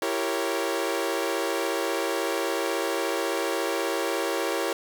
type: chord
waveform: sawtooth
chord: E diminished seventh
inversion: none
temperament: equal with one note detuned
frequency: 335.6 / 392 / 466.2 / 554.4 Hz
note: E4 / G4 / Bb4 / Db5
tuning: +31 / 0 / 0 / 0 cents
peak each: -27 dBFS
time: 0.02-4.73 s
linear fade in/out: 2 ms
effects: none